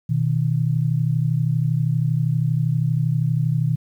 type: tone pair together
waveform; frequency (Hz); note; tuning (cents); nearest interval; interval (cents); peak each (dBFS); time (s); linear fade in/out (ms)
sine; 123.6 / 156.18; B2 / D#3; +2 / +7; major third; 405; -20; 0.09-3.76; 10
effects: 9-bit